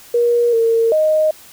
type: tone with pitch steps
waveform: sine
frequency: 475.8 / 456.6 / 621 Hz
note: A#4 / A#4 / D#5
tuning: +35 / -36 / -3 cents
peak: -11 dBFS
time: 0.14-1.31 s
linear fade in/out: 5 ms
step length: 390 ms
effects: white hiss -42 dBFS RMS until 1.52 s